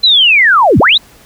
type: linear two-way sweep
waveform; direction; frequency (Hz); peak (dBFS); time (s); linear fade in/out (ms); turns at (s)
sine; down then up; 4101 to 70.3 to 4101; -4; 0.03-0.98; 10; 0.79
effects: pink hiss -42 dBFS RMS until 1.25 s